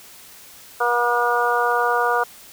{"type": "harmonic tone", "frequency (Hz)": 240.3, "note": "B3", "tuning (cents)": -47, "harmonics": [2, 3, 4, 5, 6], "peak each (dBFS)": [-23, -23, -23, -23, -23], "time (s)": [0.8, 2.24], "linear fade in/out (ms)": 10, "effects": ["white hiss -44 dBFS RMS until 2.52 s"]}